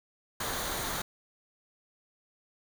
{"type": "noise with comb filter", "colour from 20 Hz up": "pink", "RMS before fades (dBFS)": -34, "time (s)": [0.4, 1.02], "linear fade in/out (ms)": 5, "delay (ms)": 0.38, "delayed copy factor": -0.5, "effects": []}